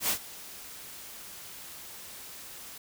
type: noise with ADSR envelope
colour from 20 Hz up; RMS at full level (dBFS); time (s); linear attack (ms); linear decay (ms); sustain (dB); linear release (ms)
white; -26; 0-2.78; 90; 92; -19; 4
effects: none